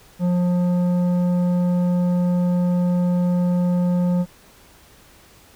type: tone with tanh clipping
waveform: triangle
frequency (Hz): 177.7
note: F3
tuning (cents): +30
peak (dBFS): -18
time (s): 0.19-4.26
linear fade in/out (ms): 50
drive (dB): 14
effects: pink hiss -50 dBFS RMS until 5.55 s